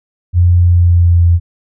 sine tone with pitch glide, 88 to 85.84 Hz, F2 to F2, +14 to -29 cents, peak -5 dBFS, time 0.33-1.4 s, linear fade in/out 50 ms, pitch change -43 cents, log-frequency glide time 0.59-1.25 s, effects none

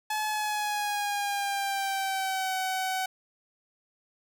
sawtooth tone with pitch glide, 856 to 753.8 Hz, A5 to F#5, -48 to +32 cents, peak -24 dBFS, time 0.1-3.06 s, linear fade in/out 5 ms, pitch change -220 cents, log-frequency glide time 0.27-2.55 s, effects none

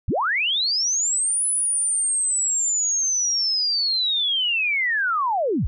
sine linear two-way sweep, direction up then down, 34 to 10100 to 34 Hz, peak -19 dBFS, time 0.08-5.67 s, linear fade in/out 0 ms, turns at 1.46 s, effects none

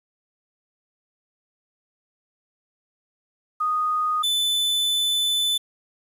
sine / 45% pulse tone pair in turn, 1240 / 3507 Hz, D#6 / A7, -6 / -6 cents, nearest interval octave + tritone, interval 1800 cents, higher second, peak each -20 dBFS, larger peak neither, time 3.6-4.23 / 4.23-5.58 s, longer second, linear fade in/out 10 ms, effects resampled to 32000 Hz + 9-bit

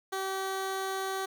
15% pulse tone, 384.1 Hz, G4, 35 cents flat, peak -25 dBFS, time 0.12-1.26 s, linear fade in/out 10 ms, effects none

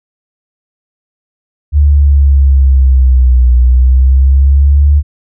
sine linear two-way sweep, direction down then up, 73.42 to 61 to 73.42 Hz, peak -3 dBFS, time 1.72-5.03 s, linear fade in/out 50 ms, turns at 3.55 s, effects none

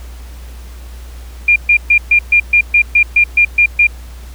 sine tone bursts, 2402 Hz, D7, 38 cents sharp, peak -5 dBFS, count 12, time 1.48-3.87 s, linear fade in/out 5 ms, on 80 ms, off 130 ms, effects added 60 Hz sine -28 dBFS peak until 4.34 s + pink hiss -41 dBFS RMS until 4.34 s

